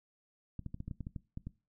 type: clicks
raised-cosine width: 5 ms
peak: -28 dBFS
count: 11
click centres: 0.593 / 0.663 / 0.744 / 0.804 / 0.88 / 0.912 / 1.007 / 1.069 / 1.162 / 1.374 / 1.47 s
effects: noise-tail reverb RT60 0.3 s tail -20 dB re dry